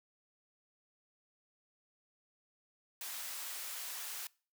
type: high-pass noise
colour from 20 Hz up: white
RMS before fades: -43 dBFS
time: 3.01-4.27 s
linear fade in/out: 2 ms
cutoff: 750 Hz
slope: 12 dB/octave
effects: noise-tail reverb RT60 0.4 s tail -24 dB re dry